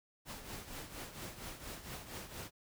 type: noise with tremolo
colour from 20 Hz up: pink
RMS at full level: -44 dBFS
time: 0.25-2.51 s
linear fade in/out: 50 ms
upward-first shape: triangle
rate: 4.3 Hz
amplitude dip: 70%
effects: none